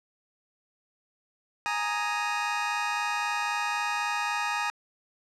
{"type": "chord", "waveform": "25% pulse", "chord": "Ab suspended second", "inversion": "none", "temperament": "just", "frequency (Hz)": [830.6, 934.4, 1245.9], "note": ["Ab5", "Bb5", "Eb6"], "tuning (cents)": [0, 4, 2], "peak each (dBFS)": -28, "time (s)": [1.66, 4.7], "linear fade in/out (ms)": 0, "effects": ["low-pass 6000 Hz 12 dB/octave"]}